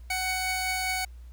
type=tone pair together; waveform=sawtooth; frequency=747 / 2236 Hz; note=F#5 / C#7; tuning=+16 / +14 cents; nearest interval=octave + perfect fifth; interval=1898 cents; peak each=-27 / -26 dBFS; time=0.1-1.05 s; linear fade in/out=5 ms; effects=added 60 Hz sine -42 dBFS peak until 1.32 s + pink hiss -65 dBFS RMS until 1.32 s